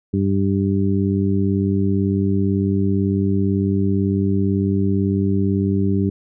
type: harmonic tone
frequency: 98 Hz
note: G2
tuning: in tune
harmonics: 1 / 2 / 3 / 4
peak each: -20 / -19 / -23 / -25 dBFS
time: 0.13-6.1 s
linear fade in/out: 10 ms
effects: none